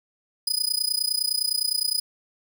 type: tone with amplitude modulation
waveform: sawtooth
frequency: 4978 Hz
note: D#8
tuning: in tune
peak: -16 dBFS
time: 0.47-2 s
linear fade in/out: 5 ms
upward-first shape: sine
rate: 29.8 Hz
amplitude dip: 95%
effects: none